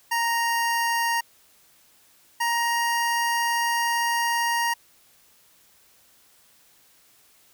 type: tone pair in turn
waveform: 25% pulse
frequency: 932.3 / 937.7 Hz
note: A#5 / A#5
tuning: 0 / +10 cents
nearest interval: unison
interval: 10 cents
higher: second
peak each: -18 dBFS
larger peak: neither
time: 0.11-1.21 / 2.4-4.74 s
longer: second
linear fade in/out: 10 ms
effects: white hiss -58 dBFS RMS until 7.53 s